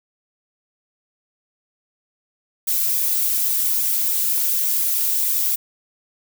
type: noise with flanger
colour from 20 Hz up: violet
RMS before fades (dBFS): -20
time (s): 2.67-5.56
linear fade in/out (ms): 10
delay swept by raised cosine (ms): 0.83 to 5.33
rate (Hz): 3.5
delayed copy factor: +0.85
effects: none